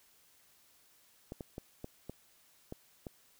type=clicks; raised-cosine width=2 ms; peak=-28 dBFS; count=7; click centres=1.321 / 1.408 / 1.581 / 1.844 / 2.096 / 2.724 / 3.068 s; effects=white hiss -66 dBFS RMS until 3.39 s